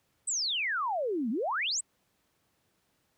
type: exponential two-way sweep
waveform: sine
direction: down then up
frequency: 8530 to 207.7 to 8530 Hz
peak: -28 dBFS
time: 0.27-1.81 s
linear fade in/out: 10 ms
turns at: 1.3 s
effects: pink hiss -73 dBFS RMS until 3.17 s + high-pass 80 Hz 12 dB/octave